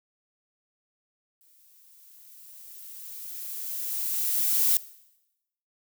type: noise with exponential growth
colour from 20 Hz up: violet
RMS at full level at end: -21 dBFS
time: 1.41-4.77 s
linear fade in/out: 1 ms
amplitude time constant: 730 ms
effects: noise-tail reverb RT60 0.9 s tail -19 dB re dry